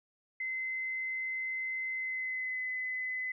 sine tone with pitch glide, 2056 to 2022 Hz, C7 to B6, -31 to +40 cents, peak -33 dBFS, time 0.4-3.32 s, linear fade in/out 5 ms, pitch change -29 cents, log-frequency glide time 1.93-2.66 s, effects none

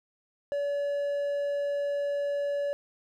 triangle tone, 571 Hz, D5, 49 cents flat, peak -25 dBFS, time 0.52-2.73 s, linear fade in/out 0 ms, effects none

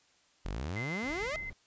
sawtooth exponential sweep, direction up, 40.08 to 651 Hz, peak -31 dBFS, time 0.45-1.36 s, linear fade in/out 0 ms
sine tone with tremolo, 2062 Hz, C7, 26 cents flat, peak -36 dBFS, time 0.76-1.5 s, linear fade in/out 5 ms, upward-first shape sine, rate 6.9 Hz, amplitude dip 25%
brown noise, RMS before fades -47 dBFS, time 1.03-1.53 s, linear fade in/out 0 ms
effects white hiss -67 dBFS RMS until 1.66 s + resampled to 16000 Hz

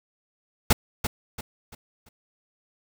pink noise with echo, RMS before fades -17 dBFS, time 0.7-0.73 s, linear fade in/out 5 ms, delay 340 ms, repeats 4, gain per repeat -9 dB, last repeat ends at 2.09 s, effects none

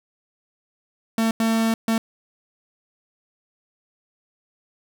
45% pulse tone bursts at uneven times, 225.2 Hz, A3, 40 cents sharp, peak -18 dBFS, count 3, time 1.18-1.31 / 1.4-1.74 / 1.88-1.98 s, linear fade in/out 2 ms, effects none

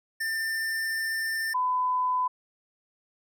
square / sine tone pair in turn, 1793 / 1005.1 Hz, A6 / B5, +32 / +30 cents, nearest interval minor seventh, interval 1002 cents, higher first, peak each -28 / -23 dBFS, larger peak second, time 0.2-1.54 / 1.54-2.28 s, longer first, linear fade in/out 10 ms, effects none

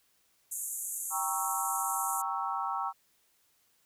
pink band-pass noise, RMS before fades -37 dBFS, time 0.51-2.22 s, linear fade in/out 10 ms, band 6700 to 13000 Hz, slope 96 dB/octave
sine chord, G diminished seventh, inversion none, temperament equal, 784 / 932.3 / 1108.7 / 1318.5 Hz, G5 / Bb5 / Db6 / Fb6, 0 / 0 / 0 / 0 cents, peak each -36 dBFS, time 1.1-2.93 s, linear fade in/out 50 ms
effects white hiss -70 dBFS RMS until 3.85 s

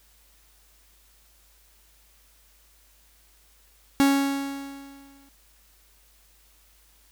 45% pulse tone with exponential decay, 276.8 Hz, C#4, 2 cents flat, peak -15 dBFS, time 4-5.29 s, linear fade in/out 0 ms, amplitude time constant 280 ms, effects added 51 Hz sine -60 dBFS peak until 7.11 s + white hiss -60 dBFS RMS until 7.11 s

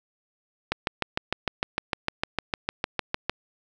click train, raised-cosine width 0.3 ms, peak -8 dBFS, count 18, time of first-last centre 0.72-3.296 s, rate 6.6 Hz, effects none

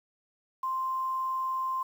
sine tone with quantisation, 1046.5 Hz, C6, in tune, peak -28 dBFS, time 0.63-1.83 s, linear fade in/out 5 ms, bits 9, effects none

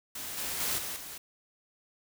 white noise with level steps, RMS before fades -39 / -35 / -31 / -37 / -43 dBFS, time 0.15-1.18 s, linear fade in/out 5 ms, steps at 0.37 / 0.6 / 0.78 / 0.96 s, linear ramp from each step 5 ms, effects none

